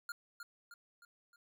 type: tone with echo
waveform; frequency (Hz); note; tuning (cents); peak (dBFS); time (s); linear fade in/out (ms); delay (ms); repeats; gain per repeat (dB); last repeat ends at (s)
square; 1410; F6; +16; -40; 0.09-0.12; 2; 310; 4; -6; 1.36
effects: none